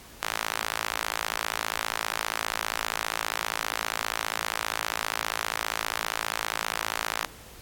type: tone with high-pass filter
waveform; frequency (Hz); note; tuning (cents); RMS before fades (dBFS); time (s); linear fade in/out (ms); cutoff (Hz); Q
sawtooth; 55; A1; 0; -31; 0.22-7.26; 5; 1100; 0.95
effects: pink hiss -48 dBFS RMS until 7.61 s + AAC 64 kbps